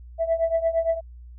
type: tone with tremolo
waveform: sine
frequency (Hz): 659.3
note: E5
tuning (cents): 0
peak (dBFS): -15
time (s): 0.18-1.01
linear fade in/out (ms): 50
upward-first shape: triangle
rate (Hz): 8.7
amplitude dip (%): 90
effects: tanh soft clip ceiling -14 dBFS + added 60 Hz sine -40 dBFS peak until 1.38 s